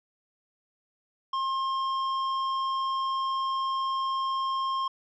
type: tone with hard clipping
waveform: sine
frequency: 1066 Hz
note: C6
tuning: 32 cents sharp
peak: -28 dBFS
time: 1.33-4.88 s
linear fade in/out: 5 ms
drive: 8 dB
effects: resampled to 16000 Hz